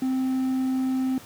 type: tone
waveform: triangle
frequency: 260.6 Hz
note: C4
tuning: 7 cents flat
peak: -20 dBFS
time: 0.02-1.18 s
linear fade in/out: 2 ms
effects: pink hiss -46 dBFS RMS until 1.25 s + high-pass 100 Hz 12 dB/octave